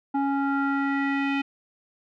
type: tone with low-pass filter sweep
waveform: square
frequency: 277.2 Hz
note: C#4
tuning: in tune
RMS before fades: -25 dBFS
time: 0.14-1.42 s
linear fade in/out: 10 ms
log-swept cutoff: 980 to 2600 Hz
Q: 3.5
effects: none